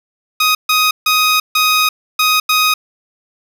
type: tone bursts at uneven times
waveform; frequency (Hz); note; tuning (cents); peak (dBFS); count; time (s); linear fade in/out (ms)
15% pulse; 1252; D#6; +10; -4; 6; 0.4-0.55 / 0.69-0.91 / 1.06-1.4 / 1.55-1.89 / 2.19-2.4 / 2.49-2.74; 5
effects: none